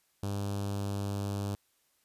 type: tone with notch filter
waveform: sawtooth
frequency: 100.3 Hz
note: G2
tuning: 40 cents sharp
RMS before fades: -34 dBFS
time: 0.23-1.55 s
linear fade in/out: 0 ms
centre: 2000 Hz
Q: 0.96
effects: white hiss -72 dBFS RMS until 2.04 s + resampled to 32000 Hz